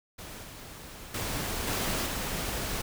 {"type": "noise with level steps", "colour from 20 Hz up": "pink", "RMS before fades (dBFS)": [-43, -45, -33, -30, -33], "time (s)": [0.18, 2.82], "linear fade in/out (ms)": 10, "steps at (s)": [0.43, 1.14, 1.67, 2.06], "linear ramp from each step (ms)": 5, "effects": []}